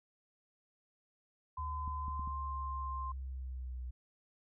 sine tone with pitch glide, 1021 to 1050.9 Hz, C6 to C6, -43 to +7 cents, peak -39 dBFS, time 1.57-3.12 s, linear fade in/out 5 ms, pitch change +50 cents, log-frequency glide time 1.98-2.37 s
sine linear sweep, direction down, 75.3 to 61.74 Hz, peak -39 dBFS, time 1.58-3.91 s, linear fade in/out 10 ms
clicks, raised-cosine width 5 ms, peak -35 dBFS, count 4, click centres 1.878 / 2.082 / 2.195 / 2.276 s
effects none

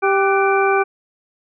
harmonic tone with a mistuned harmonic, 392 Hz, G4, in tune, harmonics 1 / 2 / 3 / 4 / 6, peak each -16 / -19 / -21 / -22 / -24 dBFS, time 0.02-0.84 s, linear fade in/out 20 ms, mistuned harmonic 4, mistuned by -72 cents, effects none

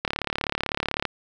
click train, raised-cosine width 0.3 ms, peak -8 dBFS, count 37, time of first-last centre 0.05-1.053 s, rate 35.9 Hz, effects none

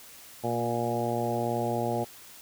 harmonic tone with a mistuned harmonic, 118.4 Hz, A#2, 27 cents sharp, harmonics 1 / 2 / 3 / 4 / 5 / 6 / 7, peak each -34 / -34 / -34 / -34 / -34 / -34 / -34 dBFS, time 0.43-2.05 s, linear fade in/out 20 ms, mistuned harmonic 2, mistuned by -21 cents, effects white hiss -49 dBFS RMS until 2.41 s

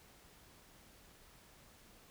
silence, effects pink hiss -62 dBFS RMS until 2.1 s

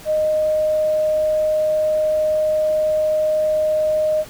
sine tone, 618 Hz, D#5, 12 cents flat, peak -15 dBFS, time 0.05-4.25 s, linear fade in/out 50 ms, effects pink hiss -40 dBFS RMS until 4.29 s

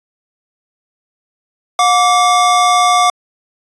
square tone pair together, 720 / 1162.2 Hz, F#5 / D6, -47 / -18 cents, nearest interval minor sixth, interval 829 cents, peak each -12 dBFS, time 1.79-3.1 s, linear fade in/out 2 ms, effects resampled to 22050 Hz

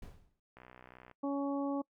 brown noise with exponential decay, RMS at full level -43 dBFS, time 0.02-0.4 s, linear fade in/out 5 ms, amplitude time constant 82 ms
click train, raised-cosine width 0.5 ms, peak -38 dBFS, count 35, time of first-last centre 0.57-1.113 s, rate 62.6 Hz
harmonic tone, 280 Hz, C#4, 18 cents sharp, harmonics 1 / 2 / 3 / 4, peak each -33 / -39 / -43 / -45 dBFS, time 1.23-1.82 s, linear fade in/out 10 ms
effects noise-tail reverb RT60 0.1 s tail -23 dB re dry

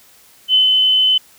sine tone with ADSR envelope, 3036 Hz, F#7, 44 cents sharp, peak -8 dBFS, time 0.48-1.18 s, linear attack 61 ms, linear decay 130 ms, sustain -2 dB, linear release 6 ms, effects white hiss -48 dBFS RMS until 1.38 s

